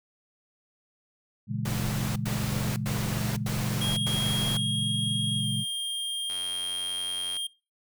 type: chord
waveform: sine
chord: A# half-diminished seventh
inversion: none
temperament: equal with one note detuned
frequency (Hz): 116.54 / 140.12 / 164.81 / 207.7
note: A#2 / C#3 / E3 / G#3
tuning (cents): 0 / +19 / 0 / 0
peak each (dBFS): -32 / -33 / -37 / -33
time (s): 1.47-5.65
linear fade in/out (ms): 50
type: noise bursts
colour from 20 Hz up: pink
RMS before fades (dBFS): -34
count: 5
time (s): 1.65-4.572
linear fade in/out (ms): 5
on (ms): 510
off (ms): 93
type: tone with pitch glide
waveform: square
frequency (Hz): 3263 to 3213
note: G#7 to G7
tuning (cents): -31 to +42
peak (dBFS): -29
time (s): 3.81-7.47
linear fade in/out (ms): 5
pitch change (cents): -27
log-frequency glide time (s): 5.38-5.45
type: click train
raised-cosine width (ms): 0.2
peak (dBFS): -25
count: 98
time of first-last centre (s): 6.3-7.367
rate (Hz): 90.9
effects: noise-tail reverb RT60 0.3 s tail -22 dB re dry